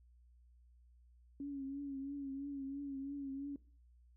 sine tone with vibrato, 277.2 Hz, C#4, in tune, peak -40 dBFS, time 1.4-3.56 s, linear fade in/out 2 ms, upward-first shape triangle, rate 3 Hz, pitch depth 59 cents each way, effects noise-tail reverb RT60 0.4 s tail -19 dB re dry + added 60 Hz sine -62 dBFS peak until 4.16 s

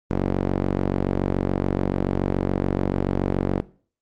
sawtooth tone with band-pass filter, 47 Hz, F#1, 28 cents sharp, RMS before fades -23 dBFS, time 0.1-3.61 s, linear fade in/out 10 ms, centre 340 Hz, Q 0.85, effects noise-tail reverb RT60 0.4 s tail -17 dB re dry + Opus 32 kbps

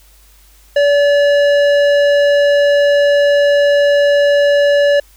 sine tone with tanh clipping, 574 Hz, D5, 40 cents flat, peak -10 dBFS, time 0.76-5 s, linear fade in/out 5 ms, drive 14 dB, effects added 50 Hz sine -45 dBFS peak until 5.16 s + white hiss -49 dBFS RMS until 5.16 s

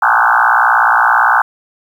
sine tone with frequency modulation, 1176 Hz, D6, 2 cents sharp, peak -7 dBFS, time 0.02-1.42 s, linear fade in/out 5 ms, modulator 58.6 Hz, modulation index 6.7, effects 7-bit

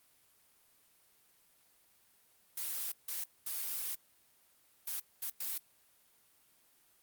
blue noise bursts at uneven times, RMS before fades -38 dBFS, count 6, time 2.57-2.92 / 3.08-3.24 / 3.46-3.95 / 4.87-5 / 5.22-5.3 / 5.4-5.58 s, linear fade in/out 5 ms, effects white hiss -68 dBFS RMS until 7.02 s + Opus 32 kbps

